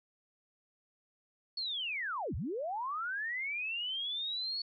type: linear two-way sweep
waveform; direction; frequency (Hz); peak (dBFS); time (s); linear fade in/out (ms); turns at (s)
sine; down then up; 4435 to 55.3 to 4435; -34; 1.57-4.62; 5; 2.35
effects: none